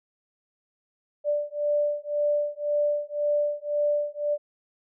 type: beating tone pair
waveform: sine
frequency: 587.3 / 589.2 Hz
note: D5 / D5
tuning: 0 / +6 cents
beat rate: 1.9 Hz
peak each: -26 dBFS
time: 1.24-4.38 s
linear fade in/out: 50 ms
effects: none